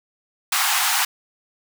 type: high-pass noise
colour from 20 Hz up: pink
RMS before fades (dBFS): -20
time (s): 0.52-1.05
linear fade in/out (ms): 5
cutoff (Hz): 740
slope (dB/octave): 96
effects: none